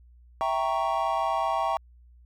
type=chord; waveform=triangle; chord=E diminished seventh; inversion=none; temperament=equal; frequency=659.3 / 784 / 932.3 / 1108.7 Hz; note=E5 / G5 / Bb5 / Db6; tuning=0 / 0 / 0 / 0 cents; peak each=-28 / -27 / -28 / -28 dBFS; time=0.41-1.77 s; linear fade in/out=0 ms; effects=added 60 Hz sine -51 dBFS peak until 2.25 s